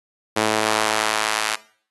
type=tone with high-pass filter sweep; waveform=sawtooth; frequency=108.4 Hz; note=A2; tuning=25 cents flat; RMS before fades=-22 dBFS; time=0.36-1.56 s; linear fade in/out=10 ms; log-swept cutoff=380 to 1300 Hz; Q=0.72; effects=noise-tail reverb RT60 0.5 s tail -20 dB re dry + AAC 32 kbps